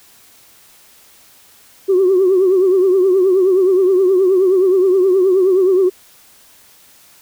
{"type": "tone with vibrato", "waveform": "sine", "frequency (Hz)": 375, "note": "F#4", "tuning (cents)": 23, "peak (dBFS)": -8, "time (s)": [1.88, 5.9], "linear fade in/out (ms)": 20, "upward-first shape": "triangle", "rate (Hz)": 9.5, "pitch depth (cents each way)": 100, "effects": ["tanh soft clip ceiling -5 dBFS", "white hiss -47 dBFS RMS until 7.21 s"]}